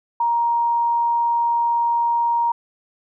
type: tone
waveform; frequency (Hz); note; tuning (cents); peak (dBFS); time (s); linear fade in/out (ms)
sine; 939; A#5; +12; -16; 0.2-2.52; 5
effects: none